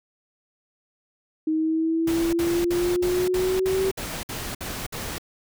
sine exponential sweep, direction up, 313 to 385 Hz, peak -20 dBFS, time 1.47-3.91 s, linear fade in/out 5 ms
pink noise bursts, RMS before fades -32 dBFS, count 10, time 2.07-5.183 s, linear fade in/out 5 ms, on 260 ms, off 57 ms
effects none

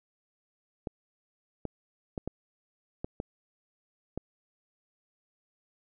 clicks, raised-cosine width 2 ms, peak -20 dBFS, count 7, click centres 0.872 / 1.653 / 2.178 / 2.276 / 3.045 / 3.201 / 4.176 s, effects none

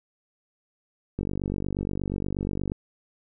click train, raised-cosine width 3 ms, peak -16 dBFS, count 75, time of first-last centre 1.19-2.719 s, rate 48.4 Hz, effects none

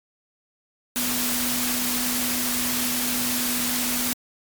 sine tone in noise, 245.9 Hz, B3, 7 cents flat, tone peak -29 dBFS, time 0.96-4.13 s, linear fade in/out 0 ms, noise white, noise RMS -25 dBFS, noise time 0.96-4.13 s, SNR -7 dB, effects MP3 96 kbps

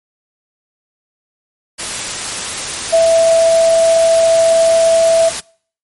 sine tone in noise, 660 Hz, E5, 2 cents sharp, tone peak -6 dBFS, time 2.92-5.3 s, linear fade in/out 20 ms, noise white, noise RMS -21 dBFS, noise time 1.78-5.41 s, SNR +12 dB, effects noise-tail reverb RT60 0.5 s tail -24 dB re dry + MP3 48 kbps

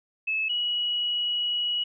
sine tone pair in turn, 2600 / 2918 Hz, E7 / F#7, -24 / -25 cents, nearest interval major second, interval 199 cents, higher second, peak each -24 dBFS, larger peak neither, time 0.27-0.49 / 0.49-1.84 s, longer second, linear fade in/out 10 ms, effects none

